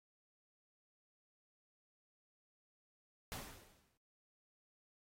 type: noise with exponential decay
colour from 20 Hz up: pink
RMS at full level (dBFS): -44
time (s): 3.32-3.97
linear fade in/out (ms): 0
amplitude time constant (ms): 140
effects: noise-tail reverb RT60 0.4 s tail -23 dB re dry + AAC 48 kbps